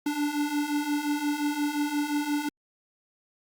square beating tone pair, 289.5 / 295.2 Hz, D4 / D4, -25 / +9 cents, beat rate 5.7 Hz, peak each -32 / -28 dBFS, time 0.06-2.49 s, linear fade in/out 5 ms, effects Opus 48 kbps

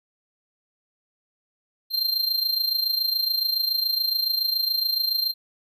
square tone with amplitude modulation, 4168 Hz, C8, 7 cents flat, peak -19 dBFS, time 1.9-5.34 s, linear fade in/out 50 ms, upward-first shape sine, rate 27.1 Hz, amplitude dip 70%, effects none

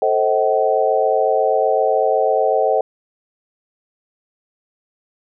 sine chord, A diminished seventh, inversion none, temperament just, 440 / 528 / 633.6 / 760.3 Hz, A4 / C5 / Eb5 / Gb5, 0 / +16 / +31 / +47 cents, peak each -19 dBFS, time 0.02-2.81 s, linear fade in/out 2 ms, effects none

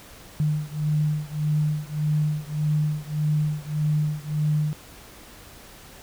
sine beating tone pair, 150.6 / 152.3 Hz, D3 / D#3, +44 / -37 cents, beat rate 1.7 Hz, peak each -24 / -25 dBFS, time 0.4-4.73 s, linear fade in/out 0 ms, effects pink hiss -46 dBFS RMS until 6.02 s

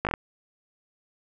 slowing click train, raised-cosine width 0.5 ms, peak -10 dBFS, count 5, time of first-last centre 0.05-0.139 s, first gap 18 ms, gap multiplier 1.14, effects none

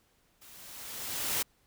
white noise with level ramp, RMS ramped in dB -54 to -29 dBFS, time 0.41-1.43 s, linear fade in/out 10 ms, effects pink hiss -69 dBFS RMS until 1.66 s

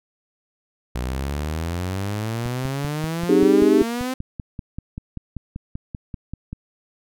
sawtooth exponential sweep, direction up, 60 to 261.6 Hz, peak -20 dBFS, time 0.95-4.14 s, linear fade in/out 5 ms
click train, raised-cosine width 5 ms, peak -18 dBFS, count 22, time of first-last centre 2.46-6.53 s, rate 5.16 Hz
sine chord, Ab major seventh, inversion first, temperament equal with one note detuned, 263.1 / 311.1 / 392 / 415.3 Hz, C4 / Eb4 / G4 / Ab4, +10 / 0 / 0 / 0 cents, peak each -20 / -17 / -17 / -20 dBFS, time 3.29-3.83 s, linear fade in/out 5 ms
effects none

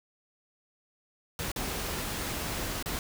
pink noise with dropouts, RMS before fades -34 dBFS, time 1.39-2.99 s, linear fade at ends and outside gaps 1 ms, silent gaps 1.517-1.561 / 2.826-2.859 s, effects none

